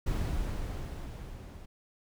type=noise with level ramp; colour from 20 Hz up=brown; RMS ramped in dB=-30 to -46 dBFS; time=0.06-1.66 s; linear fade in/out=10 ms; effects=none